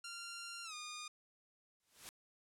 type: tone with pitch glide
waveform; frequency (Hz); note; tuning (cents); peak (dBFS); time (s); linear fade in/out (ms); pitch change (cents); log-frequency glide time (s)
10% pulse; 1387 to 1221.5; F6 to D#6; -12 to -32; -37; 0.04-1.08; 5; -220; 0.64-0.74
type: noise with exponential growth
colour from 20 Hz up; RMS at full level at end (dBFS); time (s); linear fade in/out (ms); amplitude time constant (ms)
white; -46; 1.8-2.09; 0; 61
effects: low-pass 11000 Hz 12 dB/octave

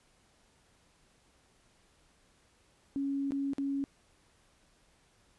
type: tone with dropouts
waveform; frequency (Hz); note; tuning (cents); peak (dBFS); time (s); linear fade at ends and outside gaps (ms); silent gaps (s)
sine; 277.2; C#4; 0; -30; 2.96-3.84; 0; 3.308-3.32 / 3.534-3.583
effects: pink hiss -67 dBFS RMS until 5.38 s + resampled to 24000 Hz

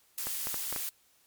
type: noise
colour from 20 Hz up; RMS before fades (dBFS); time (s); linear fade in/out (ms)
blue; -35; 0.18-0.89; 0
type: clicks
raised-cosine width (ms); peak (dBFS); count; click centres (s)
0.5; -22; 5; 0.27 / 0.471 / 0.543 / 0.726 / 0.762
effects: white hiss -66 dBFS RMS until 1.26 s + MP3 96 kbps

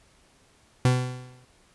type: tone with exponential decay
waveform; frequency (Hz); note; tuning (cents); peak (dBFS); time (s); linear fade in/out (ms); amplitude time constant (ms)
40% pulse; 126.2; B2; +38; -15; 0.85-1.45; 2; 130
effects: pink hiss -60 dBFS RMS until 1.74 s + resampled to 24000 Hz

